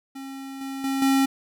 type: tone with level steps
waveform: square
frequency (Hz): 270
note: C#4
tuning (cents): -45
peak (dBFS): -35 / -31 / -24 / -18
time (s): 0.15-1.26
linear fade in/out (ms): 10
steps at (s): 0.61 / 0.84 / 1.02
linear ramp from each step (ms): 2
effects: none